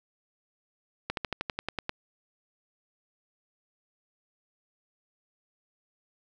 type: slowing click train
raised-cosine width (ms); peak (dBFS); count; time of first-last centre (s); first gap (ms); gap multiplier
0.3; -14; 10; 1.1-1.894; 72; 1.05
effects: none